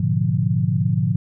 sine chord, G# diminished seventh, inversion none, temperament equal with one note detuned, 106.19 / 123.47 / 146.83 / 174.61 Hz, G#2 / B2 / D3 / F3, +39 / 0 / 0 / 0 cents, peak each -22 dBFS, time 0-1.16 s, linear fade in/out 5 ms, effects none

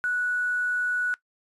sine tone with quantisation, 1473 Hz, F#6, 8 cents flat, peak -23 dBFS, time 0.04-1.14 s, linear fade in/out 0 ms, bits 8, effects noise-tail reverb RT60 0.1 s tail -19 dB re dry + resampled to 24000 Hz

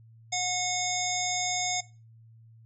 harmonic tone, 726 Hz, F#5, 33 cents flat, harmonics 1 / 3 / 5 / 7 / 9 / 10, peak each -32 / -34 / -35 / -35 / -33 / -35 dBFS, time 0.32-1.81 s, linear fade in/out 10 ms, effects noise-tail reverb RT60 0.3 s tail -19 dB re dry + added 113 Hz sine -51 dBFS peak until 2.65 s

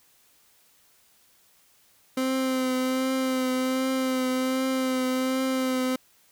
30% pulse tone with vibrato, 259.5 Hz, C4, 14 cents flat, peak -21 dBFS, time 2.17-5.96 s, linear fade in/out 5 ms, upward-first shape triangle, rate 1.3 Hz, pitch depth 25 cents each way, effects white hiss -61 dBFS RMS until 6.31 s

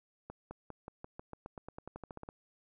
accelerating click train, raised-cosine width 1 ms, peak -30 dBFS, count 18, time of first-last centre 0.3-2.289 s, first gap 210 ms, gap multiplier 0.92, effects none

